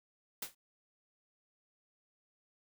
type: noise with exponential decay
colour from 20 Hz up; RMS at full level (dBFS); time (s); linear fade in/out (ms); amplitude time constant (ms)
white; -35; 0.42-0.55; 5; 28
effects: none